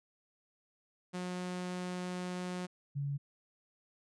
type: tone pair in turn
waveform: sawtooth / sine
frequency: 180.6 / 141.31 Hz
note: F#3 / C#3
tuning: -42 / +34 cents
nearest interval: major third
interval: 424 cents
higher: first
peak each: -33 / -33 dBFS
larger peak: neither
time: 1.13-2.67 / 2.95-3.18 s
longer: first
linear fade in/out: 20 ms
effects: resampled to 22050 Hz